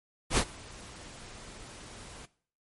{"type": "noise with ADSR envelope", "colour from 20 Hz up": "pink", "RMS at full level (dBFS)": -23, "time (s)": [0.3, 2.26], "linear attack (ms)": 74, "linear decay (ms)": 69, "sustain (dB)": -24, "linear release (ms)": 12, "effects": ["noise-tail reverb RT60 0.5 s tail -19 dB re dry", "MP3 48 kbps"]}